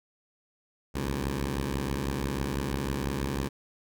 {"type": "beating tone pair", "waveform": "10% pulse", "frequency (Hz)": [63.8, 69.9], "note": ["C2", "C#2"], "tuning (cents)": [-43, 15], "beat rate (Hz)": 6.1, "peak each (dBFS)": [-26, -22], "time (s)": [0.94, 3.49], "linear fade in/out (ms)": 20, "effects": []}